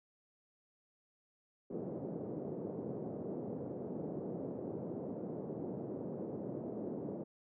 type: band-pass noise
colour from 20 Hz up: white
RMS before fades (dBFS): -42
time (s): 1.7-7.24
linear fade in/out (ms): 10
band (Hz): 130 to 490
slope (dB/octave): 24
effects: none